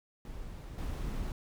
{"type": "noise with level steps", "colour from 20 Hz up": "brown", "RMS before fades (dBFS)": [-43, -36], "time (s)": [0.25, 1.32], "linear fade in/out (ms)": 2, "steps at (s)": 0.78, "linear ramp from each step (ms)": 5, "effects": []}